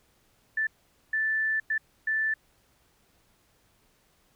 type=tone bursts at uneven times; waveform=sine; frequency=1760 Hz; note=A6; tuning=in tune; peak=-24 dBFS; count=4; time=0.57-0.67 / 1.13-1.6 / 1.7-1.78 / 2.07-2.34 s; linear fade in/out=5 ms; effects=pink hiss -66 dBFS RMS until 4.35 s